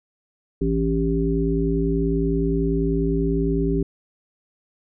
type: harmonic tone with a mistuned harmonic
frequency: 55.2 Hz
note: A1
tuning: 6 cents sharp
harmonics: 1 / 3 / 5 / 7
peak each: -24 / -24 / -24 / -24 dBFS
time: 0.61-3.83 s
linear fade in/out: 5 ms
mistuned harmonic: 7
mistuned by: +36 cents
effects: none